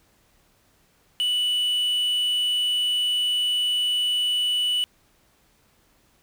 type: tone with quantisation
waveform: triangle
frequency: 2960 Hz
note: F#7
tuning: in tune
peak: -19 dBFS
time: 1.2-4.84 s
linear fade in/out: 0 ms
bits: 7
effects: pink hiss -62 dBFS RMS until 6.22 s